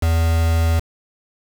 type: tone with quantisation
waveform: triangle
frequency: 82.41 Hz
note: E2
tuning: in tune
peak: -12 dBFS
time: 0.02-0.8 s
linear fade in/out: 10 ms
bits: 4
effects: none